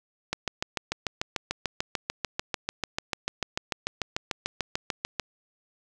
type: click train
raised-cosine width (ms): 0.2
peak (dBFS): -10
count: 34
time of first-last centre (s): 0.33-5.197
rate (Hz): 6.78
effects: none